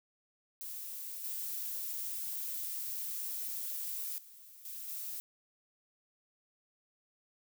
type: noise with level steps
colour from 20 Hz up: violet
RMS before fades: -43 / -39 / -55 / -44 / -41 dBFS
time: 0.61-5.2 s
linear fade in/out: 0 ms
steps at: 1.24 / 4.18 / 4.65 / 4.88 s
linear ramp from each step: 2 ms
effects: none